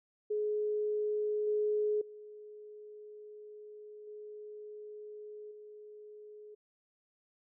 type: tone with level steps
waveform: sine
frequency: 421.8 Hz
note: G#4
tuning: 27 cents sharp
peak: -30 / -28 / -47 / -44 / -48 dBFS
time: 0.3-6.55 s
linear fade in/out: 10 ms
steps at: 1.47 / 2.01 / 4.07 / 5.51 s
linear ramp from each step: 5 ms
effects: none